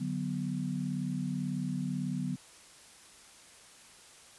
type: chord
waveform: sine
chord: B minor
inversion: first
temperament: equal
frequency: 146.83 / 185 / 246.9 Hz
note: D3 / F#3 / B3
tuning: 0 / 0 / 0 cents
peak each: -36 / -35 / -36 dBFS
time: 0-2.36 s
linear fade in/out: 10 ms
effects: white hiss -55 dBFS RMS until 4.38 s + resampled to 24000 Hz